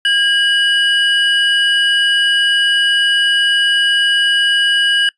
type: tone pair together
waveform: triangle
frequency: 1626 / 2938 Hz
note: G#6 / F#7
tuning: -37 / -13 cents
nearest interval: minor seventh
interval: 1024 cents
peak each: -12 dBFS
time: 0.05-5.09 s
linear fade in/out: 2 ms
effects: noise-tail reverb RT60 0.1 s tail -22 dB re dry + resampled to 24000 Hz